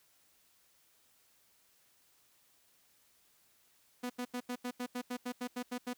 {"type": "tone bursts", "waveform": "sawtooth", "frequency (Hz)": 246.9, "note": "B3", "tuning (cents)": 0, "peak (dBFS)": -32, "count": 13, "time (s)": [4.03, 5.935], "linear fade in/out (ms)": 10, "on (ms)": 69, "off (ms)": 84, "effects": ["white hiss -69 dBFS RMS until 5.97 s"]}